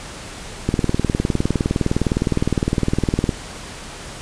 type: click train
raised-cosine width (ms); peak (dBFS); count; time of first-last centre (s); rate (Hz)
3; -4; 52; 0.69-3.292; 19.6
effects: pink hiss -34 dBFS RMS until 4.21 s + resampled to 22050 Hz